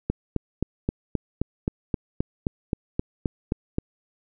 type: click train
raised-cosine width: 3 ms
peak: -10 dBFS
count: 15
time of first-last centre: 0.1-3.784 s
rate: 3.8 Hz
effects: none